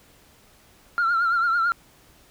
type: tone with vibrato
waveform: sine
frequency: 1378 Hz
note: F6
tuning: 24 cents flat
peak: -17 dBFS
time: 0.98-1.72 s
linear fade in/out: 0 ms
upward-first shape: triangle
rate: 9 Hz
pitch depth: 78 cents each way
effects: tanh soft clip ceiling -16 dBFS + pink hiss -55 dBFS RMS until 2.3 s